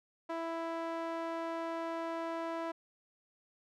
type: tone with band-pass filter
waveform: sawtooth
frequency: 330.6 Hz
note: E4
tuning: 5 cents sharp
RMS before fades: -38 dBFS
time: 0.29-2.72 s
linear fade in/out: 10 ms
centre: 840 Hz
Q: 1.2
effects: none